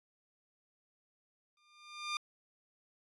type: tone with exponential growth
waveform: 15% pulse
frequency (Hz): 1200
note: D6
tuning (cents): +37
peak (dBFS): -26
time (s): 1.57-2.17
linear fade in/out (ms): 2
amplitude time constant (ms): 130
effects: resampled to 22050 Hz